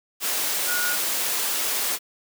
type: tone in noise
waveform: sine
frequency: 1444 Hz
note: F#6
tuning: 43 cents flat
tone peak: -25 dBFS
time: 0.66-0.97 s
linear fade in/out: 50 ms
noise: white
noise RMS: -25 dBFS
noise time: 0.2-1.99 s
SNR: -3 dB
effects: high-pass 300 Hz 12 dB/octave